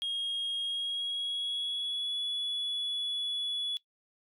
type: tone with pitch glide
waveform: sine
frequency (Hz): 3263 to 3404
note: G#7 to G#7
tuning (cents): -31 to +42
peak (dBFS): -29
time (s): 0.02-3.77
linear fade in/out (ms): 0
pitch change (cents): +73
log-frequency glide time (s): 0.62-2.2
effects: noise-tail reverb RT60 0.1 s tail -21 dB re dry + tanh soft clip ceiling -29 dBFS